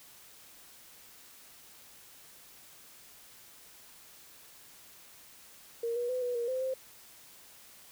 sine tone with pitch steps, 465.8 / 482.5 / 506 / 490.5 / 472.6 / 516 / 523 Hz, A#4 / B4 / B4 / B4 / A#4 / C5 / C5, -1 / -40 / +42 / -12 / +24 / -24 / -1 cents, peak -30 dBFS, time 5.83-6.74 s, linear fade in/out 5 ms, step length 130 ms, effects white hiss -55 dBFS RMS until 7.91 s

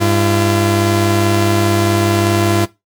sawtooth tone pair together, 100.7 / 340 Hz, G2 / F4, +47 / -46 cents, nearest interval octave + major sixth, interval 2107 cents, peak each -10 dBFS, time 0-2.66 s, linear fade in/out 20 ms, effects noise-tail reverb RT60 0.2 s tail -18 dB re dry + MP3 96 kbps

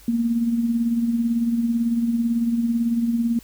sine tone with tremolo, 233.1 Hz, A#3, in tune, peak -16 dBFS, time 0.08-3.39 s, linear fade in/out 2 ms, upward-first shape sine, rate 18 Hz, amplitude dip 50%, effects added 50 Hz sine -48 dBFS peak until 3.43 s + white hiss -50 dBFS RMS until 3.43 s

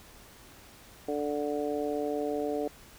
harmonic tone, 146.83 Hz, D3, in tune, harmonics 2 / 3 / 4 / 5, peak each -34 / -32 / -35 / -38 dBFS, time 1.08-2.68 s, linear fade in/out 5 ms, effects pink hiss -53 dBFS RMS until 2.98 s

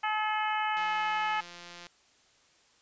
harmonic tone, 429 Hz, A4, 44 cents flat, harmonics 2 / 3 / 4 / 5 / 6 / 7, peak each -30 / -34 / -36 / -38 / -40 / -41 dBFS, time 0.03-1.41 s, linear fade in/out 10 ms
click train, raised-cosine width 0.2 ms, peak -29 dBFS, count 192, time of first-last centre 0.77-1.868 s, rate 174 Hz
effects white hiss -64 dBFS RMS until 2.81 s + resampled to 16000 Hz

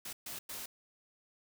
white noise bursts at uneven times, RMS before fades -43 dBFS, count 3, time 0.05-0.13 / 0.26-0.39 / 0.49-0.66 s, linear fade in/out 5 ms, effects none

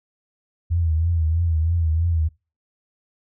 sine tone with vibrato, 82.2 Hz, E2, 4 cents flat, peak -17 dBFS, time 0.7-2.29 s, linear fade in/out 20 ms, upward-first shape triangle, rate 3.1 Hz, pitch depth 93 cents each way, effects noise-tail reverb RT60 0.3 s tail -24 dB re dry

